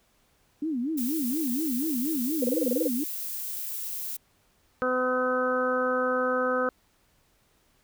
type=tone with vibrato; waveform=sine; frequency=277.2 Hz; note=C#4; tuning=in tune; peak=-26 dBFS; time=0.62-3.04 s; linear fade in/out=5 ms; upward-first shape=sine; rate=4.2 Hz; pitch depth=280 cents each way
type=noise; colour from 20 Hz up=violet; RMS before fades=-34 dBFS; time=0.97-4.17 s; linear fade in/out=10 ms
type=tone bursts; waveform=sine; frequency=498.3 Hz; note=B4; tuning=15 cents sharp; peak=-22 dBFS; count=10; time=2.42-2.875 s; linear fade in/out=5 ms; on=23 ms; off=25 ms
type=harmonic tone; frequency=253.8 Hz; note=B3; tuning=47 cents sharp; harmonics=1 / 2 / 3 / 4 / 5 / 6; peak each=-32 / -26 / -39 / -38 / -29 / -32 dBFS; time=4.82-6.69 s; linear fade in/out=0 ms
effects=pink hiss -66 dBFS RMS until 7.83 s